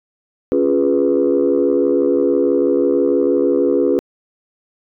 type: chord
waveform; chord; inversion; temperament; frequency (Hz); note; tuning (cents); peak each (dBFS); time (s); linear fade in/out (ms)
sine; C# dominant seventh; none; equal; 277.2 / 349.2 / 415.3 / 493.9; C#4 / E#4 / G#4 / B4; 0 / 0 / 0 / 0; -17; 0.52-3.99; 0
effects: tanh soft clip ceiling -5 dBFS